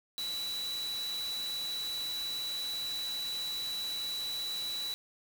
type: tone in noise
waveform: sine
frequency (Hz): 3942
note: B7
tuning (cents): -4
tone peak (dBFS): -34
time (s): 0.18-4.94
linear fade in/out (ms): 0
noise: white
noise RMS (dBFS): -44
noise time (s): 0.18-4.94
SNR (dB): +7
effects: none